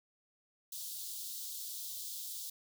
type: high-pass noise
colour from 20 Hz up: white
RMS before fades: -43 dBFS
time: 0.72-2.5 s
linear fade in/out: 5 ms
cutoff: 3400 Hz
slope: 48 dB/octave
effects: none